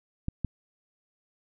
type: clicks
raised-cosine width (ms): 5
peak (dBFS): -17 / -16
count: 2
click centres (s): 0.284 / 0.447
effects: none